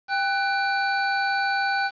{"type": "tone pair together", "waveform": "square", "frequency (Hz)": [792, 1493.5], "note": ["G5", "F#6"], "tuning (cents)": [18, 16], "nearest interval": "major seventh", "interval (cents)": 1098, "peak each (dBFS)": -25, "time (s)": [0.08, 1.91], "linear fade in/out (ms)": 50, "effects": ["resampled to 11025 Hz", "8-bit"]}